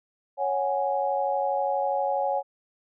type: chord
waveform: sine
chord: C# suspended fourth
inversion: none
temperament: just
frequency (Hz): 554.4 / 739.2 / 831.5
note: C#5 / F#5 / G#5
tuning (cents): 0 / -2 / +2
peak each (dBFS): -27 / -29 / -27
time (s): 0.37-2.43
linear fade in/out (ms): 50
effects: none